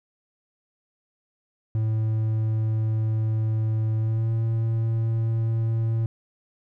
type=tone with pitch glide; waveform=triangle; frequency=110 to 113.09 Hz; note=A2 to A2; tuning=0 to +48 cents; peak=-19 dBFS; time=1.75-6.06 s; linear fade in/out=0 ms; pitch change=+48 cents; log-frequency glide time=3.98-4.32 s; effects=none